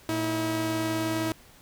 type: tone pair together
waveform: sawtooth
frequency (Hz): 113.8 / 321.9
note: A#2 / E4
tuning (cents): -41 / -41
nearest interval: octave + tritone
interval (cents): 1800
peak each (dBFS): -29 / -23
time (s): 0.09-1.32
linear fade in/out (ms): 0
effects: pink hiss -54 dBFS RMS until 1.61 s